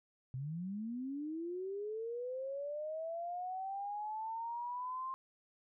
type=linear sweep; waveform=sine; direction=up; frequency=123.9 to 1059 Hz; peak=-38 dBFS; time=0.34-5.14 s; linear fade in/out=0 ms; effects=none